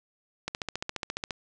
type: click train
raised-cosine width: 0.2 ms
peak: -14 dBFS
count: 13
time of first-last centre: 0.48-1.308 s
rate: 14.5 Hz
effects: resampled to 24000 Hz + 8-bit